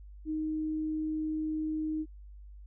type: tone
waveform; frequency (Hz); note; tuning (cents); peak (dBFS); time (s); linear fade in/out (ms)
sine; 311.1; D#4; 0; -30; 0.25-2.06; 50
effects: added 50 Hz sine -46 dBFS peak until 2.66 s